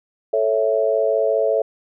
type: chord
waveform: sine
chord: A major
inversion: none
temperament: equal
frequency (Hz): 440 / 554.4 / 659.3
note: A4 / C#5 / E5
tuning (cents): 0 / 0 / 0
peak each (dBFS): -20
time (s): 0.33-1.62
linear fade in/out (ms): 5
effects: none